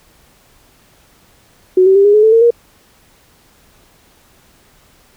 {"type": "tone with pitch steps", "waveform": "sine", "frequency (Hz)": [370, 383, 396.6, 410.5, 425, 440, 455.5, 471.6], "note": ["F#4", "G4", "G4", "G#4", "G#4", "A4", "A#4", "A#4"], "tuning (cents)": [0, -40, 20, -20, 40, 0, -40, 20], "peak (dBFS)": -5, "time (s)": [1.77, 2.506], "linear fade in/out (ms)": 5, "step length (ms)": 92, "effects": ["pink hiss -50 dBFS RMS until 5.16 s"]}